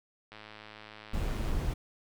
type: click train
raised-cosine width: 0.3 ms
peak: -31 dBFS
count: 129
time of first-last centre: 0.32-1.516 s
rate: 107 Hz
type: noise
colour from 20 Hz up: brown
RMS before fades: -31 dBFS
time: 1.13-1.74 s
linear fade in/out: 10 ms
effects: none